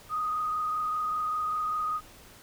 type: tone with frequency modulation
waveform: sine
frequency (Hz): 1243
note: D#6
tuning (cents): -2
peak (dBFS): -27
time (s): 0.09-2.01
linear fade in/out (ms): 50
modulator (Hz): 25.1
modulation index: 0.84
effects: pink hiss -52 dBFS RMS until 2.42 s